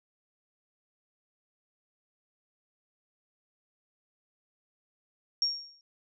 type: tone with exponential decay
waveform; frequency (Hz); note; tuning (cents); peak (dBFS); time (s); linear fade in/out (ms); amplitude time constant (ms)
sine; 5550; F8; -12; -22; 5.42-5.81; 1; 84
effects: none